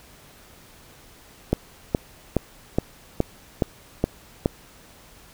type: click train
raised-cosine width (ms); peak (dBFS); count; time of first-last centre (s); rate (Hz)
2; -5; 8; 1.53-4.459; 2.39
effects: pink hiss -50 dBFS RMS until 5.33 s